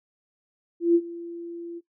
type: tone with ADSR envelope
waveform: sine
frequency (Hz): 340.8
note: F4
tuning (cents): -42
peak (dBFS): -13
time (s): 0.8-1.81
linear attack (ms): 150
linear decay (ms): 55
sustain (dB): -20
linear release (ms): 35
effects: noise-tail reverb RT60 0.1 s tail -17 dB re dry